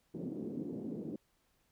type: band-pass noise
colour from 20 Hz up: pink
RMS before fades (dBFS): -41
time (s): 0.14-1.16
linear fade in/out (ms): 5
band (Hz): 190 to 360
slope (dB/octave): 24
effects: pink hiss -75 dBFS RMS until 1.71 s

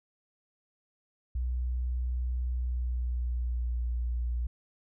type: tone with pitch glide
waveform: sine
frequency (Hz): 61.8 to 59.76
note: B1 to A#1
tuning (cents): +2 to +44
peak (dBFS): -28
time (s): 1.35-4.47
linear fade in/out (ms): 5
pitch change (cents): -58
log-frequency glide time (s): 2.52-3.88
effects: none

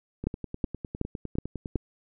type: two click trains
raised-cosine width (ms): 3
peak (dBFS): -21 / -13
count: 16 / 5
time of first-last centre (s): 0.24-1.76 / 0.27-1.757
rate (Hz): 9.87 / 2.69
effects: none

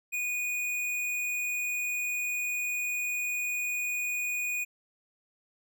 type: tone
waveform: square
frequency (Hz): 2465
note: D#7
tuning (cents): -17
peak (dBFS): -30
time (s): 0.12-4.65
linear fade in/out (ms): 20
effects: none

